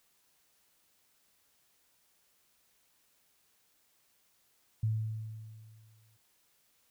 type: tone with exponential decay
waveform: sine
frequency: 109.8 Hz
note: A2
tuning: 3 cents flat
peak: -26 dBFS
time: 4.83-6.17 s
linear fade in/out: 5 ms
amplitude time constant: 290 ms
effects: white hiss -71 dBFS RMS until 6.9 s